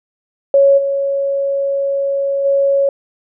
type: tone with level steps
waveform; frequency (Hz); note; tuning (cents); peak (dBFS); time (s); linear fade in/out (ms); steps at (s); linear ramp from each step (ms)
sine; 554.4; C#5; 0; -6 / -14 / -10; 0.54-2.89; 2; 0.77 / 2.44; 20
effects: none